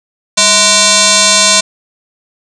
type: tone with frequency modulation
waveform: sine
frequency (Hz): 1480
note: F#6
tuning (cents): 0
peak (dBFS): -5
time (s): 0.37-1.61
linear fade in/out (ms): 10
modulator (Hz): 838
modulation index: 8
effects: none